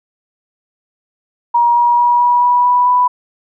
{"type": "tone with pitch steps", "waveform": "sine", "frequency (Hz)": [950, 956.6, 963.3, 970, 976.7, 983.5, 990.3], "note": ["A#5", "A#5", "B5", "B5", "B5", "B5", "B5"], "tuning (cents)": [33, 44, -43, -31, -20, -7, 4], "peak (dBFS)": -8, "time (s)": [1.54, 3.08], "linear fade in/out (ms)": 10, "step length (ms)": 220, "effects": []}